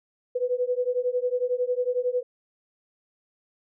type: beating tone pair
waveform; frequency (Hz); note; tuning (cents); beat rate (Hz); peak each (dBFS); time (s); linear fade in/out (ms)
sine; 491 / 502; B4 / B4; -10 / +28; 11; -26; 0.35-2.23; 10
effects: none